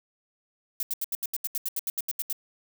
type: noise bursts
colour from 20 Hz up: violet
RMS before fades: -29 dBFS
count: 15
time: 0.8-2.328 s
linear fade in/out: 2 ms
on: 30 ms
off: 77 ms
effects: none